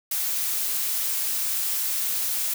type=noise; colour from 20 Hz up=blue; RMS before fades=-26 dBFS; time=0.11-2.54 s; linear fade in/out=5 ms; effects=none